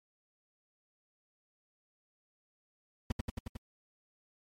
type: noise with echo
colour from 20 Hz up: brown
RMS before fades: -31 dBFS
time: 3.1-3.12 s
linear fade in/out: 5 ms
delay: 90 ms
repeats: 5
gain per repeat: -2 dB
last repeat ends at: 3.57 s
effects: MP3 64 kbps